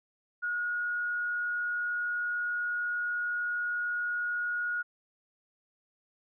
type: tone with frequency modulation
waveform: sine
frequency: 1442 Hz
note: F#6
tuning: 45 cents flat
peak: -29 dBFS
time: 0.42-4.83 s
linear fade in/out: 20 ms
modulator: 88.7 Hz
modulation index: 0.25
effects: none